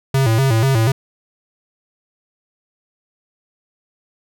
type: tone with vibrato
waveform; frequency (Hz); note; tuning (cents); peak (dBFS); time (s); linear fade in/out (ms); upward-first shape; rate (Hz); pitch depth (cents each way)
square; 123; B2; -7; -13; 0.14-0.92; 5; square; 4.1; 160
effects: none